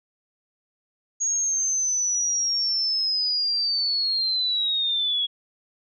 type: linear sweep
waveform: sine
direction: down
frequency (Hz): 6645 to 3322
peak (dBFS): -21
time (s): 1.2-5.27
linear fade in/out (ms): 20
effects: none